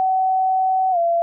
sine tone with pitch glide, 755 to 680.4 Hz, F#5 to F5, +35 to -45 cents, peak -15 dBFS, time 0-1.22 s, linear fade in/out 0 ms, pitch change -180 cents, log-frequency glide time 0.91-0.98 s, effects none

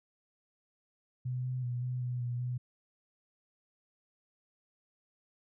sine tone with pitch steps, 126 / 127.4 / 122.4 / 125.7 / 123.8 / 121.5 / 124.2 Hz, B2 / C3 / B2 / B2 / B2 / B2 / B2, +35 / -46 / -15 / +31 / +5 / -28 / +10 cents, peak -32 dBFS, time 1.25-2.58 s, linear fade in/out 10 ms, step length 190 ms, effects none

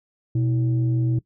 sine tone pair together, 123.1 / 322.2 Hz, B2 / E4, -5 / -39 cents, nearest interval octave + perfect fourth, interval 1666 cents, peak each -18 / -27 dBFS, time 0.35-1.19 s, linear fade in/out 5 ms, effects noise-tail reverb RT60 0.1 s tail -20 dB re dry + tanh soft clip ceiling -13 dBFS

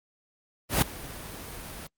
pink noise with ADSR envelope, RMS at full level -20 dBFS, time 0.69-1.87 s, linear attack 130 ms, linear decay 6 ms, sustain -20 dB, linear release 4 ms, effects Opus 32 kbps

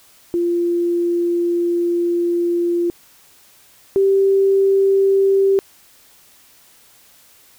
sine tone pair in turn, 345.7 / 390.3 Hz, F4 / G4, -18 / -8 cents, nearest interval major second, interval 210 cents, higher second, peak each -15 / -11 dBFS, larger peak second, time 0.34-2.9 / 3.96-5.59 s, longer first, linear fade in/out 0 ms, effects white hiss -50 dBFS RMS until 7.58 s

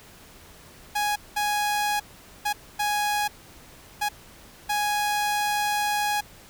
sawtooth tone bursts at uneven times, 830.6 Hz, G#5, in tune, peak -19 dBFS, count 6, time 0.95-1.16 / 1.36-2 / 2.45-2.53 / 2.79-3.28 / 4.01-4.09 / 4.69-6.21 s, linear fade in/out 10 ms, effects pink hiss -49 dBFS RMS until 6.49 s

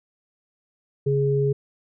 sine tone pair together, 138.59 / 415.3 Hz, C#3 / G#4, 0 / 0 cents, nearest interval octave + perfect fifth, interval 1900 cents, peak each -21 dBFS, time 1.06-1.53 s, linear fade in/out 10 ms, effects none

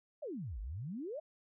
sine exponential two-way sweep, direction down then up, 659.3 to 47.23 to 659.3 Hz, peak -39 dBFS, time 0.22-1.2 s, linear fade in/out 10 ms, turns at 0.6 s, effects none

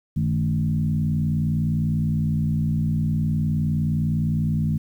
sine tone with frequency modulation, 154.7 Hz, D#3, 10 cents flat, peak -19 dBFS, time 0.16-4.78 s, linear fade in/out 10 ms, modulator 59.6 Hz, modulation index 1.1, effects 9-bit

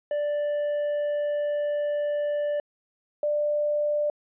triangle / sine tone pair in turn, 587.3 / 592.4 Hz, D5 / D5, 0 / +15 cents, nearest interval unison, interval 15 cents, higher second, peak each -22 dBFS, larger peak neither, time 0.11-2.6 / 3.23-4.1 s, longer first, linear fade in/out 2 ms, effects resampled to 8000 Hz

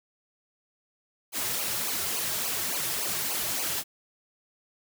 white noise with flanger, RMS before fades -30 dBFS, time 1.32-3.84 s, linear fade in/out 50 ms, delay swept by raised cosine 0.54 to 4.14 ms, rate 3.5 Hz, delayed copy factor -1, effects none

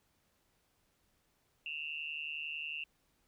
sine tone with amplitude modulation, 2731 Hz, F7, 39 cents flat, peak -34 dBFS, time 1.66-2.84 s, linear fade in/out 2 ms, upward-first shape sine, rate 151 Hz, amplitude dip 95%, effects pink hiss -75 dBFS RMS until 3.27 s

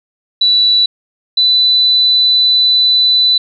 sine tone pair in turn, 3951 / 3990 Hz, B7 / B7, 0 / +17 cents, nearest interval unison, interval 17 cents, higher second, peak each -7 dBFS, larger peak neither, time 0.41-0.86 / 1.37-3.38 s, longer second, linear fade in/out 5 ms, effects none

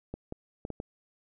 clicks, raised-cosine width 2 ms, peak -23 dBFS, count 5, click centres 0.14 / 0.324 / 0.651 / 0.703 / 0.801 s, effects none

